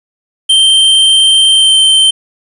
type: tone with pitch glide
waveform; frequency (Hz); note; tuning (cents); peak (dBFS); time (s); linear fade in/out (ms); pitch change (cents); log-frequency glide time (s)
square; 3136 to 3113; G7 to G7; 0 to -13; -5; 0.49-2.11; 10; -13; 1.52-1.76
effects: resampled to 24000 Hz + 7-bit